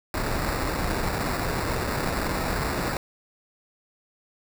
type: noise with sample-and-hold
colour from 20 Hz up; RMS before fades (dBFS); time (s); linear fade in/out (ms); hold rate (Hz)
pink; -27; 0.14-2.97; 2; 3150
effects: none